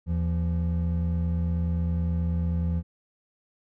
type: tone pair together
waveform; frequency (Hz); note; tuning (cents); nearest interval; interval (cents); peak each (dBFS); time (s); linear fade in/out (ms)
triangle; 81 / 170.45; E2 / F3; -30 / -42; octave + minor second; 1288; -23 / -26; 0.06-2.83; 50
effects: none